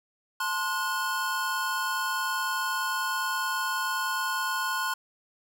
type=chord; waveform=square; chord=F# diminished; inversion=first; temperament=equal with one note detuned; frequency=880 / 1046.5 / 1451.2 Hz; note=A5 / C6 / F#6; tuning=0 / 0 / -34 cents; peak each=-37 / -31 / -31 dBFS; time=0.4-4.94 s; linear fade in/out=5 ms; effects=none